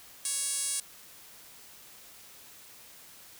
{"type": "tone with band-pass filter", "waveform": "5% pulse", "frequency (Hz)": 556, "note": "C#5", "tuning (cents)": 5, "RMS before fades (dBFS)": -32, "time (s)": [0.25, 0.8], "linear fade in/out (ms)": 2, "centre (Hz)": 9800, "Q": 7.9, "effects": ["white hiss -52 dBFS RMS until 3.39 s"]}